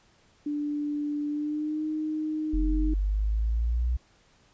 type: tone with pitch glide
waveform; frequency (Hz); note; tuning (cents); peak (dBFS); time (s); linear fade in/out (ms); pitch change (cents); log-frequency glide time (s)
sine; 294 to 309.3; D4 to D#4; +2 to -10; -27; 0.46-2.94; 5; +88; 1.28-1.85
type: linear sweep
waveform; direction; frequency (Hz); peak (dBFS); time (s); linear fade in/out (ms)
sine; up; 43.14 to 61.6; -23; 2.53-3.97; 10
effects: pink hiss -62 dBFS RMS until 4.53 s + resampled to 16000 Hz